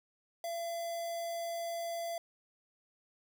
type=tone with notch filter; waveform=square; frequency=677 Hz; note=E5; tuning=46 cents sharp; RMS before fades=-38 dBFS; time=0.44-2.18 s; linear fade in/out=2 ms; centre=2400 Hz; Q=1.6; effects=none